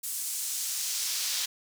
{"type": "noise with high-pass filter sweep", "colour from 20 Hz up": "brown", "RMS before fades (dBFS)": -32, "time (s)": [0.03, 1.46], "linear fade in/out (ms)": 10, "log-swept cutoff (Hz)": [9200, 4400], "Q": 1.2, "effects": []}